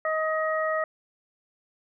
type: harmonic tone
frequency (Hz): 630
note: D#5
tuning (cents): +21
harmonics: 1 / 2 / 3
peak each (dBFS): -26 / -29 / -31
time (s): 0.05-0.84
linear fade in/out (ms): 2
effects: none